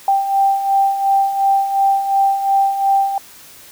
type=beating tone pair; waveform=sine; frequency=784 / 786.8 Hz; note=G5 / G5; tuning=0 / +6 cents; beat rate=2.8 Hz; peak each=-20 / -13 dBFS; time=0.08-3.18 s; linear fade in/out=2 ms; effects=white hiss -41 dBFS RMS until 3.71 s